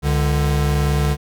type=tone pair together; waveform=square; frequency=69.4 / 147.05 Hz; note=C#2 / D3; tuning=+3 / +3 cents; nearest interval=octave + minor second; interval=1300 cents; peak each=-19 dBFS; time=0.02-1.17 s; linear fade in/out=50 ms; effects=none